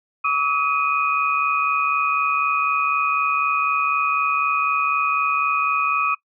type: tone cluster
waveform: sine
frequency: 1135 / 1279 / 2489 Hz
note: C#6 / D#6 / D#7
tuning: +41 / +47 / 0 cents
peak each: -22 dBFS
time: 0.24-6.15 s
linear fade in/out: 10 ms
effects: noise-tail reverb RT60 0.1 s tail -22 dB re dry